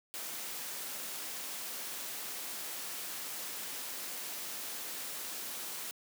white noise, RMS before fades -41 dBFS, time 0.14-5.91 s, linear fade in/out 0 ms, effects high-pass 200 Hz 12 dB/octave

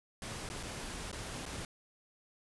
pink noise with dropouts, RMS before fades -42 dBFS, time 0.22-1.65 s, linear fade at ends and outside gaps 1 ms, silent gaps 0.49-0.5 / 0.629-0.633 / 1.115-1.128 / 1.455-1.462 s, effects resampled to 24000 Hz

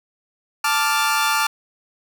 sawtooth chord, D minor, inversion second, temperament equal, 880 / 1174.7 / 1396.9 Hz, A5 / D6 / F6, 0 / 0 / 0 cents, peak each -18 dBFS, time 0.64-1.47 s, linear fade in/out 5 ms, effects none

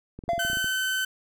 clicks, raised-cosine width 3 ms, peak -25 dBFS, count 10, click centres 0.19 / 0.238 / 0.281 / 0.333 / 0.38 / 0.45 / 0.5 / 0.532 / 0.571 / 0.644 s
triangle tone with exponential decay, 685 Hz, F5, 34 cents flat, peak -18 dBFS, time 0.29-0.75 s, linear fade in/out 0 ms, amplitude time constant 100 ms
30% pulse tone, 1527 Hz, G6, 46 cents flat, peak -22 dBFS, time 0.39-1.05 s, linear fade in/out 5 ms
effects none

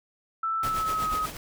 sine tone with pitch glide, 1324 to 1263.5 Hz, E6 to D#6, +7 to +26 cents, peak -25 dBFS, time 0.43-1.26 s, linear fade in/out 5 ms, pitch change -81 cents, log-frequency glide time 0.63-1.11 s
pink noise with tremolo, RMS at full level -34 dBFS, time 0.63-1.37 s, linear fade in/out 2 ms, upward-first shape sine, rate 8.2 Hz, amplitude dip 60%
effects none

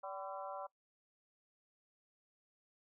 harmonic tone with a mistuned harmonic, 192.5 Hz, G3, 31 cents flat, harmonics 3 / 4 / 5 / 6 / 7, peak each -46 / -47 / -49 / -52 / -52 dBFS, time 0.03-0.67 s, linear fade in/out 10 ms, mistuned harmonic 5, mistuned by +76 cents, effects noise-tail reverb RT60 0.1 s tail -21 dB re dry

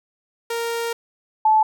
sawtooth / sine tone pair in turn, 464.9 / 868.5 Hz, A#4 / A5, -5 / -23 cents, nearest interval major seventh, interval 1082 cents, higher second, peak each -19 / -12 dBFS, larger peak second, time 0.5-0.93 / 1.45-1.63 s, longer first, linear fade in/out 5 ms, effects none

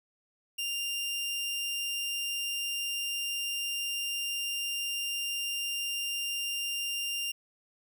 sawtooth tone, 2794 Hz, F7, in tune, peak -28 dBFS, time 0.58-7.32 s, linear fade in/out 10 ms, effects none

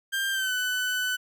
30% pulse tone with pitch glide, 1588 to 1498.9 Hz, G6 to F#6, +22 to +22 cents, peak -23 dBFS, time 0.12-1.17 s, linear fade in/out 20 ms, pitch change -100 cents, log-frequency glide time 0.31-0.53 s, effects none

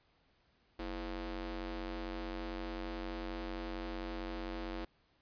sawtooth ring-modulated tone, 186.6 Hz, F#3, 15 cents sharp, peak -32 dBFS, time 0.79-4.85 s, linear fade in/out 5 ms, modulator 141 Hz, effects pink hiss -72 dBFS RMS until 5.21 s + resampled to 11025 Hz

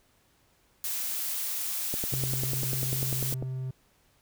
blue noise, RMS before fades -32 dBFS, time 0.84-3.34 s, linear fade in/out 0 ms
click train, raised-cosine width 2 ms, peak -21 dBFS, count 16, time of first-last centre 1.94-3.425 s, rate 10.1 Hz
triangle tone, 130 Hz, C3, 11 cents flat, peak -29 dBFS, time 2.12-3.71 s, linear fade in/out 5 ms
effects pink hiss -66 dBFS RMS until 4.21 s

